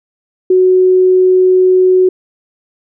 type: tone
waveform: sine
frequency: 370 Hz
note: F#4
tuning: in tune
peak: -5 dBFS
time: 0.5-2.09 s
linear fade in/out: 5 ms
effects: none